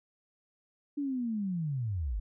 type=linear sweep; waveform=sine; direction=down; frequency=293.7 to 43.86 Hz; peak=-30 dBFS; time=0.97-2.2 s; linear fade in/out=10 ms; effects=none